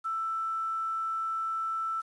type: tone with quantisation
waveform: sine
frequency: 1326 Hz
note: E6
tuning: 10 cents sharp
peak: -29 dBFS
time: 0.04-2.02 s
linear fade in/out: 20 ms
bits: 9
effects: resampled to 24000 Hz